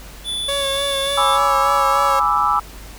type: tone with pitch glide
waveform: square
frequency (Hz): 3470 to 3498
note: A7 to A7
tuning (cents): -25 to -11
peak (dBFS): -22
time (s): 0.24-1.39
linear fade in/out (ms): 50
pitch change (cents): +14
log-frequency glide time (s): 0.42-0.66
type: tone with vibrato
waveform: sawtooth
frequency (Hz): 554.4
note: C#5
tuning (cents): 0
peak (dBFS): -17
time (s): 0.48-2.2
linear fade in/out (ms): 10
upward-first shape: sine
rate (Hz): 3.4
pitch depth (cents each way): 27
type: chord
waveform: sine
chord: E dominant seventh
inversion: first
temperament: equal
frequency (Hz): 830.6 / 987.8 / 1174.7 / 1318.5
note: G#5 / B5 / D6 / E6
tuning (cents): 0 / 0 / 0 / 0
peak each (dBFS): -21 / -21 / -19 / -18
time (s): 1.17-2.6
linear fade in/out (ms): 10
effects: added 50 Hz sine -37 dBFS peak until 2.98 s + pink hiss -40 dBFS RMS until 2.98 s